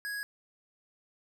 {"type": "tone", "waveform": "square", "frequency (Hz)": 1661.2, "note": "G#6", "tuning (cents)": 0, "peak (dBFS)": -35, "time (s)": [0.05, 0.23], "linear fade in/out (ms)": 0, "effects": []}